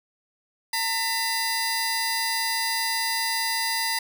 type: tone cluster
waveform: sawtooth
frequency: 910 / 1998 / 4851 Hz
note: A#5 / B6 / D#8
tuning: -42 / +20 / -45 cents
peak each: -25 dBFS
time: 0.73-3.99 s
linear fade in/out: 5 ms
effects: none